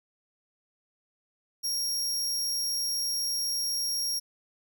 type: tone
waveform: sawtooth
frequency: 5588 Hz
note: F8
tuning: in tune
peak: -25 dBFS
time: 1.63-4.2 s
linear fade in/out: 20 ms
effects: none